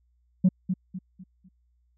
sine tone with echo, 185 Hz, F#3, in tune, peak -13 dBFS, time 0.44-0.49 s, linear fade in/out 10 ms, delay 250 ms, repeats 4, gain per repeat -9 dB, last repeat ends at 1.49 s, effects tanh soft clip ceiling -13 dBFS + added 60 Hz sine -64 dBFS peak until 1.97 s

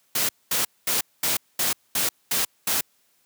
white noise bursts, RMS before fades -23 dBFS, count 8, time 0.15-2.81 s, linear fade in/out 5 ms, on 140 ms, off 220 ms, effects white hiss -65 dBFS RMS until 3.25 s + high-pass 100 Hz 12 dB/octave

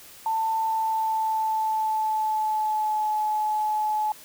sine tone with pitch glide, 890 to 854.7 Hz, A5 to G#5, +20 to +49 cents, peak -22 dBFS, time 0.26-4.12 s, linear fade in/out 2 ms, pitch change -71 cents, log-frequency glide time 0.58-3.11 s, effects white hiss -47 dBFS RMS until 4.24 s

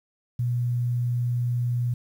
sine tone, 121.5 Hz, B2, 28 cents flat, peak -22 dBFS, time 0.39-1.94 s, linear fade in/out 5 ms, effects 9-bit

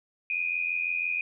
sine tone pair together, 2403 / 2489 Hz, D7 / D#7, +39 / 0 cents, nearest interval minor second, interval 61 cents, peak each -31 / -28 dBFS, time 0.3-1.21 s, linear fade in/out 2 ms, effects none

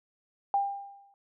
sine tone with exponential decay, 798 Hz, G5, 31 cents sharp, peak -21 dBFS, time 0.54-1.14 s, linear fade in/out 1 ms, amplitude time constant 130 ms, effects none

